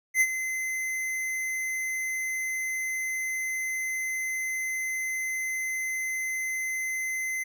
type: tone with ADSR envelope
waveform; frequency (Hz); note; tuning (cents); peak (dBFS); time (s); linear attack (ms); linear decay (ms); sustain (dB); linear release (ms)
square; 2055; C7; -32; -18; 0.14-7.44; 69; 52; -11; 15
effects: none